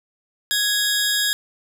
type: tone pair together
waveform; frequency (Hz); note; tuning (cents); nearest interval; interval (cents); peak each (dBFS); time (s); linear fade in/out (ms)
20% pulse; 1662 / 3734; G#6 / A#7; +1 / +2; octave + major second; 1401; -16; 0.51-1.33; 0
effects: none